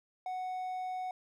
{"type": "tone", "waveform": "triangle", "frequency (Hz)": 740, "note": "F#5", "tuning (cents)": 0, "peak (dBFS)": -33, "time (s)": [0.26, 1.11], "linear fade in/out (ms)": 2, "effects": []}